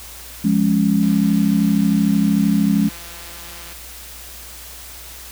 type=chord; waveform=sine; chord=Db major; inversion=first; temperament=equal; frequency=174.61 / 207.7 / 277.2 Hz; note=F3 / Ab3 / Db4; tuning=0 / 0 / 0 cents; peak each=-19 / -15 / -20 dBFS; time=0.44-2.89 s; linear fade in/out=10 ms
type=click train; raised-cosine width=0.2 ms; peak=-22 dBFS; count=462; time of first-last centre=1.03-3.726 s; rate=171 Hz
effects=added 60 Hz sine -41 dBFS peak until 5.31 s + white hiss -37 dBFS RMS until 5.31 s